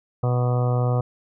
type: harmonic tone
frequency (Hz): 123.47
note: B2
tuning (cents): 0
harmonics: 1 / 2 / 3 / 4 / 5 / 6 / 7 / 8 / 9 / 10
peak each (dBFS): -19 / -34 / -35 / -28 / -33 / -32 / -44 / -39 / -38 / -37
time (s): 0.23-1.01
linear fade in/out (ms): 5
effects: none